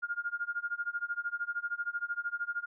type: tone with tremolo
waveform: sine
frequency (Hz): 1415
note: F6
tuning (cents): +22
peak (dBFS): -29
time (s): 0.02-2.66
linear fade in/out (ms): 20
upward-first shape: sine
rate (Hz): 13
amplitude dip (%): 95
effects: none